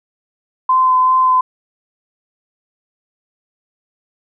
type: tone with vibrato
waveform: sine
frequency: 1027 Hz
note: C6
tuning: 33 cents flat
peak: -9 dBFS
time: 0.69-1.41 s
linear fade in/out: 5 ms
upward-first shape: sine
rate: 2.6 Hz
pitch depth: 12 cents each way
effects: none